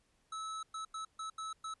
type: tone bursts at uneven times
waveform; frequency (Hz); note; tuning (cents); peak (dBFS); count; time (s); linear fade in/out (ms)
square; 1300; E6; -24; -40; 6; 0.32-0.63 / 0.74-0.85 / 0.94-1.05 / 1.19-1.3 / 1.38-1.53 / 1.64-1.74; 5
effects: pink hiss -74 dBFS RMS until 1.8 s + resampled to 24000 Hz